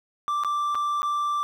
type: tone with dropouts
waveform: triangle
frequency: 1174.7 Hz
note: D6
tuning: in tune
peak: -21 dBFS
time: 0.28-1.43 s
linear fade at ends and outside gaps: 0 ms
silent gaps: 0.436-0.447 / 0.747-0.753 / 1.02-1.03 s
effects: none